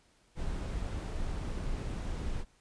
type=noise; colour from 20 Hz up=brown; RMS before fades=-35 dBFS; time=0.35-2.45 s; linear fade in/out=50 ms; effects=pink hiss -67 dBFS RMS until 2.6 s + resampled to 22050 Hz